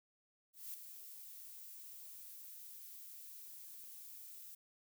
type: noise with ADSR envelope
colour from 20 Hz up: violet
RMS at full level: -45 dBFS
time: 0.53-4.55 s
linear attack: 210 ms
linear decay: 4 ms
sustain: -8 dB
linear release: 4 ms
effects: none